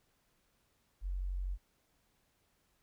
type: tone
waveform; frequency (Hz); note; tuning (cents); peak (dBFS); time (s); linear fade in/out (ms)
sine; 46.04; F#1; -8; -34; 1.01-1.58; 50
effects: pink hiss -75 dBFS RMS until 2.82 s

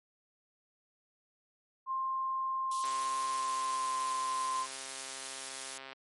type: tone with pitch glide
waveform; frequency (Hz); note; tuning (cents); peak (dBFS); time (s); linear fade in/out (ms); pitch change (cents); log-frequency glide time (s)
sine; 1056 to 1042.1; C6 to C6; +16 to -7; -31; 1.86-4.67; 50; -23; 3.13-3.93
type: high-pass noise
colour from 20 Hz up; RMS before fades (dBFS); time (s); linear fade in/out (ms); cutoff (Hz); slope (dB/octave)
white; -42; 2.71-5.78; 5; 3000; 48
type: click train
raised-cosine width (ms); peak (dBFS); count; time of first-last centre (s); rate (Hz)
0.3; -29; 415; 2.84-5.93; 134
effects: high-pass 300 Hz 12 dB/octave + MP3 48 kbps

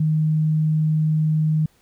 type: tone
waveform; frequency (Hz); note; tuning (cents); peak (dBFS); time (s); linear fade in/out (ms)
sine; 155.56; D#3; 0; -16; 0-1.66; 5
effects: pink hiss -60 dBFS RMS until 1.81 s

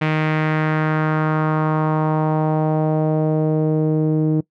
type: tone with low-pass filter sweep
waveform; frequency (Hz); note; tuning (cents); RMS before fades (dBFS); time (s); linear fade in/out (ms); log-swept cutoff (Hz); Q
sawtooth; 155.56; D#3; 0; -18; 0.01-4.41; 10; 2400 to 360; 2.1
effects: noise-tail reverb RT60 0.1 s tail -21 dB re dry

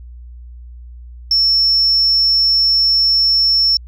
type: tone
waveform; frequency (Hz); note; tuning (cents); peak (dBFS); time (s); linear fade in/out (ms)
sine; 5400; E8; +41; -9; 1.31-3.77; 2
effects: tanh soft clip ceiling -6 dBFS + added 60 Hz sine -32 dBFS peak until 3.87 s

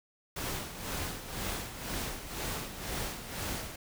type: noise with tremolo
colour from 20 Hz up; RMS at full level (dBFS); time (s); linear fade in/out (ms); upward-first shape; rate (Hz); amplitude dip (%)
pink; -35; 0.36-3.76; 5; sine; 2; 65
effects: none

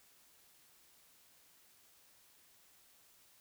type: silence
effects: white hiss -66 dBFS RMS until 3.4 s

